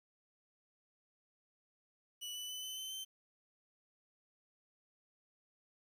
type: tone with pitch steps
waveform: sawtooth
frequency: 2955 / 2982 / 3010 / 3038 / 3066 / 3095 Hz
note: F#7 / F#7 / F#7 / F#7 / G7 / G7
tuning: -3 / +13 / +29 / +45 / -39 / -23 cents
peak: -39 dBFS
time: 2.21-3.05 s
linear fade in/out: 20 ms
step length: 140 ms
effects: 11-bit